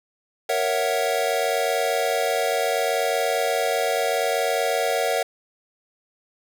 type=chord; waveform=square; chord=F# dominant seventh; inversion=first; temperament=equal; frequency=466.2 / 554.4 / 659.3 / 740 Hz; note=A#4 / C#5 / E5 / F#5; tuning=0 / 0 / 0 / 0 cents; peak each=-27 dBFS; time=0.49-5.23 s; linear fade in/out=5 ms; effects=none